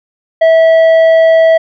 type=tone with tanh clipping; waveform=sine; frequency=651 Hz; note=E5; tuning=22 cents flat; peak=-5 dBFS; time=0.41-1.58 s; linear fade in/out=10 ms; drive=7 dB; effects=none

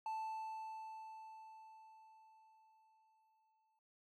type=tone with exponential decay; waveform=triangle; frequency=880 Hz; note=A5; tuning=in tune; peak=-37 dBFS; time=0.06-3.79 s; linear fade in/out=2 ms; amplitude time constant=810 ms; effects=AAC 48 kbps

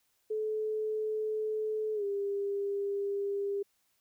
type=tone with pitch glide; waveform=sine; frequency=431.9 to 400.7 Hz; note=A4 to G4; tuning=-32 to +38 cents; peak=-30 dBFS; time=0.3-3.63 s; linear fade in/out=10 ms; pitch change=-130 cents; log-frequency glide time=1.94-2.04 s; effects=white hiss -74 dBFS RMS until 4 s

